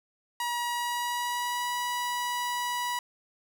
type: tone with pitch glide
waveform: sawtooth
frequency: 959 to 975.2 Hz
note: A#5 to B5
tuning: +49 to -22 cents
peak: -25 dBFS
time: 0.4-2.99 s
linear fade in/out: 2 ms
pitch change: +29 cents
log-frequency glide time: 0.7-1.69 s
effects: 9-bit